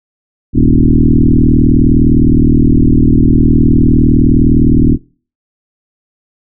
sine tone with frequency modulation, 129.2 Hz, C3, 21 cents flat, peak -4 dBFS, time 0.53-4.98 s, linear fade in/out 50 ms, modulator 39.6 Hz, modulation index 4.6, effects noise-tail reverb RT60 0.4 s tail -23 dB re dry

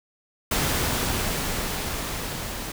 pink noise with level ramp, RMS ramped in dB -23 to -33 dBFS, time 0.51-2.72 s, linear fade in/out 5 ms, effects none

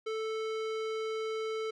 square tone with low-pass filter, 440 Hz, A4, in tune, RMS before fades -35 dBFS, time 0.06-1.71 s, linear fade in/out 10 ms, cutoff 4300 Hz, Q 0.77, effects none

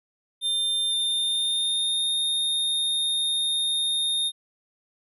square tone with pitch glide, 3600 to 3674 Hz, A7 to A#7, +39 to -26 cents, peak -23 dBFS, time 0.41-4.32 s, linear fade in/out 50 ms, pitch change +35 cents, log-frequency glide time 0.88-2.13 s, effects none

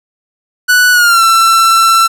45% pulse tone with pitch glide, 1480 to 1341.6 Hz, F#6 to E6, 0 to +30 cents, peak -5 dBFS, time 0.68-2.08 s, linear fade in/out 20 ms, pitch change -170 cents, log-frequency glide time 0.92-1.22 s, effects none

